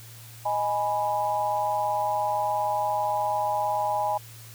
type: chord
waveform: sine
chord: G# minor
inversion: second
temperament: equal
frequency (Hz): 622.3 / 830.6 / 987.8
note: D#5 / G#5 / B5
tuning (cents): 0 / 0 / 0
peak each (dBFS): -30 / -25 / -30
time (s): 0.45-4.18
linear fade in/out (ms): 10
effects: added 114 Hz sine -45 dBFS peak until 4.54 s + white hiss -48 dBFS RMS until 4.54 s